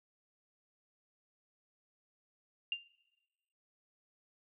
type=tone with exponential decay; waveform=sine; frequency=2794 Hz; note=F7; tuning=in tune; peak=-28 dBFS; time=2.72-2.82 s; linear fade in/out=2 ms; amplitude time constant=20 ms; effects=noise-tail reverb RT60 1.0 s tail -19 dB re dry